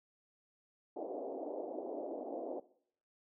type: band-pass noise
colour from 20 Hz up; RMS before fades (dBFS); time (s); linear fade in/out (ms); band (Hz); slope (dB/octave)
white; -42; 0.96-2.6; 5; 270 to 710; 48
effects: noise-tail reverb RT60 0.6 s tail -19 dB re dry